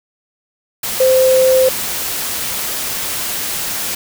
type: tone in noise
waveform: sine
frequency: 519 Hz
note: C5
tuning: 14 cents flat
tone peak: -8 dBFS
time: 1-1.69 s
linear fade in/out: 5 ms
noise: white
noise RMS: -21 dBFS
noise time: 0.83-3.95 s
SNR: +10 dB
effects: none